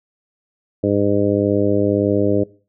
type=harmonic tone; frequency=101.7 Hz; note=G#2; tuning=36 cents flat; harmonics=1 / 2 / 3 / 4 / 5 / 6; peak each=-23 / -23 / -19 / -21 / -21 / -24 dBFS; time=0.83-2.44 s; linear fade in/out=10 ms; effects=noise-tail reverb RT60 0.4 s tail -22 dB re dry